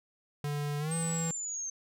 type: tone with pitch glide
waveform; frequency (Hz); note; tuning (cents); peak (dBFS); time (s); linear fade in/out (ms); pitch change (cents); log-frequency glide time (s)
square; 146 to 164.83; D3 to E3; -10 to 0; -32; 0.44-1.31; 2; +210; 0.79-0.94
type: linear sweep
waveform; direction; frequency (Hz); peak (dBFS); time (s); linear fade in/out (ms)
sine; down; 8390 to 6272; -34; 0.91-1.7; 5
effects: none